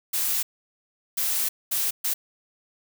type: noise bursts at uneven times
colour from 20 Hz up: blue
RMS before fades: -25 dBFS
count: 4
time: 0.13-0.43 / 1.17-1.49 / 1.71-1.91 / 2.04-2.14 s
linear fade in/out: 10 ms
effects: none